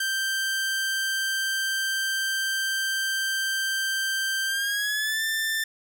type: tone with pitch glide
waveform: sawtooth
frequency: 1568 to 1780.5 Hz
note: G6 to A6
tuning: 0 to +20 cents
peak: -21 dBFS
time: 0-5.64 s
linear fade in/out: 5 ms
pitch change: +220 cents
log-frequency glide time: 4.46-5.23 s
effects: none